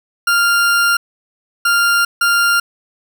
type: tone bursts at uneven times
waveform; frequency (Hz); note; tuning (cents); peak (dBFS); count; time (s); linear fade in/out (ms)
40% pulse; 1396.9; F6; 0; -10; 3; 0.27-0.97 / 1.65-2.05 / 2.21-2.6; 5
effects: none